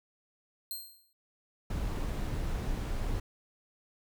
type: tone with exponential decay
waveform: 5% pulse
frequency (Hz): 4186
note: C8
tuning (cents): 0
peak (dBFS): -27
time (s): 0.71-1.13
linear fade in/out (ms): 1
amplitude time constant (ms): 91
type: noise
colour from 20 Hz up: brown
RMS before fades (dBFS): -33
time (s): 1.7-3.2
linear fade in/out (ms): 5
effects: none